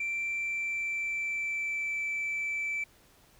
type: tone with pitch glide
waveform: sine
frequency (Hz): 2349 to 2322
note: D7 to D7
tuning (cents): 0 to -20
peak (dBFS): -28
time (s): 0-2.84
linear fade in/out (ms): 5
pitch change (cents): -20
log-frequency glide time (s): 0.27-2.01
effects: tanh soft clip ceiling -28 dBFS + pink hiss -61 dBFS RMS until 3.39 s